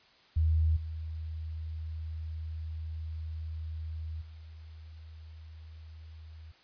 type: tone with level steps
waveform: sine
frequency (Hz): 79.5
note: D#2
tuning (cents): +38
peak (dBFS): -23 / -35 / -45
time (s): 0.36-6.52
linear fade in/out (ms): 10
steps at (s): 0.76 / 4.21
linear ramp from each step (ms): 10
effects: white hiss -61 dBFS RMS until 6.63 s + resampled to 11025 Hz